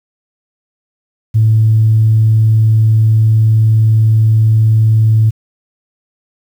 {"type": "tone", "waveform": "sine", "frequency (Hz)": 110.1, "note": "A2", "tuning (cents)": 2, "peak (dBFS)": -5, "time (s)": [1.34, 5.31], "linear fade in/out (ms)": 20, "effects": ["tanh soft clip ceiling -1 dBFS", "7-bit"]}